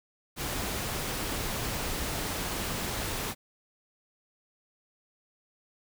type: noise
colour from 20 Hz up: pink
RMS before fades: -33 dBFS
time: 0.36-3.35 s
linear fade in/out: 50 ms
effects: none